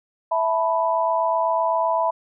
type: chord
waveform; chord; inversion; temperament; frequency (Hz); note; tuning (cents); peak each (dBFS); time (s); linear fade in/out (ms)
sine; E suspended fourth; none; equal; 659.3 / 880 / 987.8; E5 / A5 / B5; 0 / 0 / 0; -22 / -26 / -21; 0.31-2.11; 10
effects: none